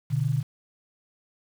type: tone pair together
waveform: sine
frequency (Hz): 123.47 / 147.89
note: B2 / D3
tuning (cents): 0 / +12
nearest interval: minor third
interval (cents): 312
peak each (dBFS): -25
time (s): 0.1-0.43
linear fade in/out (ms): 20
effects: 8-bit